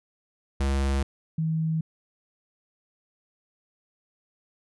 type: tone pair in turn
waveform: square / sine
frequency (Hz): 68.3 / 159.98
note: C#2 / D#3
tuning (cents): -25 / +48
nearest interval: octave + minor third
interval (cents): 1473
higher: second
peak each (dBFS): -23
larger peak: neither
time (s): 0.6-1.03 / 1.38-1.81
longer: neither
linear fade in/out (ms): 5
effects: resampled to 24000 Hz